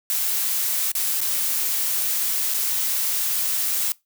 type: noise with dropouts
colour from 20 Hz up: blue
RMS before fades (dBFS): -23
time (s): 0.1-3.92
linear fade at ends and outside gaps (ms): 0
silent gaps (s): 0.917-0.952 / 1.205-1.214 / 2.538-2.543
effects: noise-tail reverb RT60 0.2 s tail -22 dB re dry